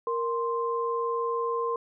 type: tone pair together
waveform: sine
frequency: 466.2 / 1046.6 Hz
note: A#4 / C6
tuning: 0 / 0 cents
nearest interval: octave + major second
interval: 1400 cents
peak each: -28 / -29 dBFS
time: 0.07-1.76 s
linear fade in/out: 2 ms
effects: none